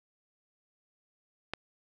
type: click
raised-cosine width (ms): 0.3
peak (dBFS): -17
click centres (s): 1.536
effects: none